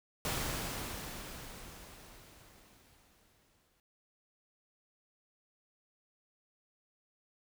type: noise with exponential decay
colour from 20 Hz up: pink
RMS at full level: -34 dBFS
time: 0.25-3.8 s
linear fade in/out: 1 ms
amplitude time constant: 770 ms
effects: none